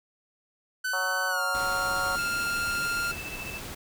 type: tone with pitch glide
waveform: 45% pulse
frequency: 1508 to 1398.9 Hz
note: F#6 to F6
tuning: +32 to +2 cents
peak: -27 dBFS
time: 0.84-3.12 s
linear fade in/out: 10 ms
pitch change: -130 cents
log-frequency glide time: 1.28-1.42 s
type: harmonic tone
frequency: 185 Hz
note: F#3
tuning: in tune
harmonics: 3 / 4 / 5 / 6 / 7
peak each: -36 / -35 / -37 / -36 / -36 dBFS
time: 0.93-2.16 s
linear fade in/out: 5 ms
type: noise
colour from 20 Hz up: pink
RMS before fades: -39 dBFS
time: 1.54-3.75 s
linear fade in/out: 10 ms
type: tone with tremolo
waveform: sine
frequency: 2637 Hz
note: E7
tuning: in tune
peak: -35 dBFS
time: 2.18-3.6 s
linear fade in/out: 10 ms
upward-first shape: square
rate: 14 Hz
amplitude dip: 50%
effects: none